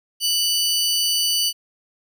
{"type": "tone pair together", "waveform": "sawtooth", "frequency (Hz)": [2963, 4585], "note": ["F#7", "D8"], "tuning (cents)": [2, -42], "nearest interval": "minor sixth", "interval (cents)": 756, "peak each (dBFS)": -18, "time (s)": [0.2, 1.53], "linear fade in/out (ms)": 50, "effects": []}